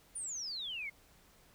sine exponential sweep, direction down, 9700 to 2093 Hz, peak -38 dBFS, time 0.15-0.9 s, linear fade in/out 10 ms, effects pink hiss -64 dBFS RMS until 1.54 s

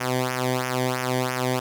sawtooth tone with flanger, 127.3 Hz, C3, 47 cents flat, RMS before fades -25 dBFS, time 0-1.6 s, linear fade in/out 10 ms, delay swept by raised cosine 0.24 to 0.77 ms, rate 3 Hz, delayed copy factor -0.85, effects none

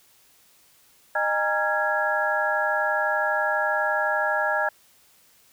sine tone cluster, 614 / 814 / 926 / 1381 / 1662 Hz, D#5 / G#5 / A#5 / F6 / G#6, -23 / -35 / -12 / -20 / +1 cents, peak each -27 / -28 / -30 / -29 / -25 dBFS, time 1.15-4.69 s, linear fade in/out 5 ms, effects white hiss -58 dBFS RMS until 5.52 s

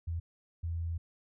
sine tone bursts at uneven times, 83.7 Hz, E2, 27 cents sharp, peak -32 dBFS, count 2, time 0.07-0.2 / 0.63-0.98 s, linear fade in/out 10 ms, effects none

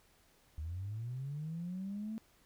sine linear sweep, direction up, 73.42 to 224.4 Hz, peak -37 dBFS, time 0.58-2.18 s, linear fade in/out 0 ms, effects tanh soft clip ceiling -33 dBFS + pink hiss -68 dBFS RMS until 2.45 s

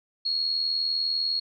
sine tone with amplitude modulation, 4308 Hz, C8, 50 cents sharp, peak -21 dBFS, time 0.25-1.4 s, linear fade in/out 10 ms, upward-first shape sine, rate 80 Hz, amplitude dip 60%, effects none

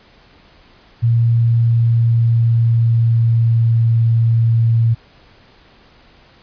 sine tone with pitch glide, 116.54 to 114.87 Hz, A#2 to A#2, 0 to -25 cents, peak -10 dBFS, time 1.02-4.95 s, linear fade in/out 20 ms, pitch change -25 cents, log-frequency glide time 1.34-4 s, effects pink hiss -48 dBFS RMS until 6.42 s + resampled to 11025 Hz

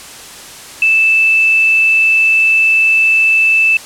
sine tone, 2637 Hz, E7, in tune, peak -7 dBFS, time 0.82-3.77 s, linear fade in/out 2 ms, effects white hiss -32 dBFS RMS until 3.85 s + low-pass 10000 Hz 12 dB/octave

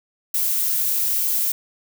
violet noise, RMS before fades -21 dBFS, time 0.34-1.52 s, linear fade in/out 5 ms, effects none

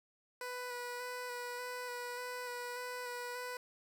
15% pulse tone with vibrato, 492.6 Hz, B4, 5 cents flat, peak -34 dBFS, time 0.41-3.57 s, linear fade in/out 2 ms, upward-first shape square, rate 1.7 Hz, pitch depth 14 cents each way, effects none

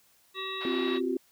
harmonic tone, 381.8 Hz, G4, 46 cents flat, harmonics 1 / 3 / 5 / 7 / 9 / 10, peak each -40 / -39 / -41 / -42 / -49 / -37 dBFS, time 0.34-1.01 s, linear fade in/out 50 ms
pink band-pass noise, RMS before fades -43 dBFS, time 0.6-0.99 s, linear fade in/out 20 ms, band 590 to 4400 Hz, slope 48 dB/octave
sine chord, C suspended fourth, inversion none, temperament equal with one note detuned, 261.6 / 349.2 / 382.2 Hz, C4 / F4 / G4, 0 / 0 / -44 cents, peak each -31 dBFS, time 0.65-1.17 s, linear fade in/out 2 ms
effects white hiss -64 dBFS RMS until 1.31 s

